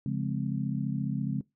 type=chord; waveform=sine; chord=Db major seventh; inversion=none; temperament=just; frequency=138.59 / 173.24 / 207.9 / 259.9 Hz; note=Db3 / F3 / Ab3 / C4; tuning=0 / -14 / +2 / -11 cents; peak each=-31 / -36 / -33 / -36 dBFS; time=0.06-1.41 s; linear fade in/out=2 ms; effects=noise-tail reverb RT60 0.2 s tail -21 dB re dry